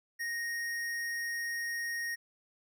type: tone with hard clipping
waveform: triangle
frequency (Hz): 1864.7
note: A#6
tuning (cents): 0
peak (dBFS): -35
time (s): 0.19-2.16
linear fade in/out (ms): 20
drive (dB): 18
effects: none